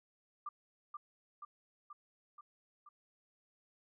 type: tone with echo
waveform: sine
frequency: 1188 Hz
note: D6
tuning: 20 cents sharp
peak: -39 dBFS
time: 0.46-0.49 s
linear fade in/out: 5 ms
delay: 480 ms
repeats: 5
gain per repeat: -3 dB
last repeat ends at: 2.89 s
effects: none